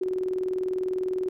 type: tone with tremolo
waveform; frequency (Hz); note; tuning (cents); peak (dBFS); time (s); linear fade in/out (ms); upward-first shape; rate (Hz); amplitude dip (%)
sine; 370; F#4; 0; -23; 0.01-1.29; 5; square; 20; 45
effects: none